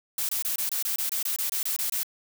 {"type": "noise bursts", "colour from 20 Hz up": "blue", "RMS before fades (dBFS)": -28, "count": 14, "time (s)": [0.18, 2.032], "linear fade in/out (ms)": 2, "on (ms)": 110, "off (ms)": 24, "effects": []}